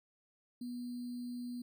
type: tone with sample-and-hold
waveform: sine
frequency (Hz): 244.2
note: B3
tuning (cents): -19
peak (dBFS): -39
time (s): 0.61-1.62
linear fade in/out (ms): 5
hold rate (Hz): 4410
effects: none